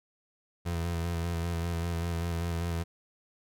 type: tone with vibrato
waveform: 30% pulse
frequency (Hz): 84.7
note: E2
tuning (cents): +48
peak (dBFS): -27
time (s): 0.65-2.84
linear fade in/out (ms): 20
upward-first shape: square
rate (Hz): 5.1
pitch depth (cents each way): 26
effects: none